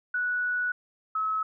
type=tone pair in turn; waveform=sine; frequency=1473 / 1289.5 Hz; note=F#6 / E6; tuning=-8 / -39 cents; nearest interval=major second; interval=231 cents; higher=first; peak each=-25 dBFS; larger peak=neither; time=0.14-0.72 / 1.15-1.43 s; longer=first; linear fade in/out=5 ms; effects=none